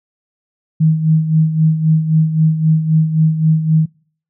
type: tone with tremolo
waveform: sine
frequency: 158.2 Hz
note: D#3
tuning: 29 cents sharp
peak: -7 dBFS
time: 0.8-3.86 s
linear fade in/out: 10 ms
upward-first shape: sine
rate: 3.8 Hz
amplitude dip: 65%
effects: noise-tail reverb RT60 0.5 s tail -25 dB re dry